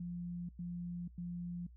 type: tone bursts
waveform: sine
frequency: 174.61 Hz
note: F3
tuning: in tune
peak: -39 dBFS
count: 3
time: 0-1.668 s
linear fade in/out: 5 ms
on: 490 ms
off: 99 ms
effects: noise-tail reverb RT60 0.1 s tail -23 dB re dry + added 60 Hz sine -54 dBFS peak until 1.76 s